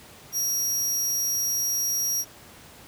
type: tone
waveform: sawtooth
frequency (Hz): 5680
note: F8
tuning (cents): +28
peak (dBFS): -21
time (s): 0.32-2.25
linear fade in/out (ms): 50
effects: pink hiss -48 dBFS RMS until 2.87 s + high-pass 60 Hz 12 dB/octave